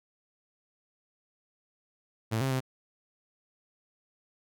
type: tone with pitch steps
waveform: sawtooth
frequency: 111.3 / 133.7 / 130.4 Hz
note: A2 / C3 / C3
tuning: +20 / +38 / -5 cents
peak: -23 dBFS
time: 2.31-2.607 s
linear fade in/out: 20 ms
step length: 99 ms
effects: none